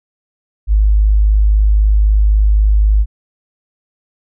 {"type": "tone", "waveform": "sine", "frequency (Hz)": 51.91, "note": "G#1", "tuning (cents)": 0, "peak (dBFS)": -7, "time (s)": [0.67, 3.06], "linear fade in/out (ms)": 50, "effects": []}